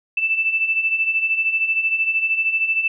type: beating tone pair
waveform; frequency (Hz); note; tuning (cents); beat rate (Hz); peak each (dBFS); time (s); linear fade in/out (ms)
sine; 2637 / 2650; E7 / E7; 0 / +9; 13; -24 / -18; 0.17-2.88; 5
effects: none